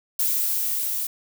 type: noise with level ramp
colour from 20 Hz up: violet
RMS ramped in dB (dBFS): -22 to -27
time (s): 0.19-1.07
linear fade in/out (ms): 5
effects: none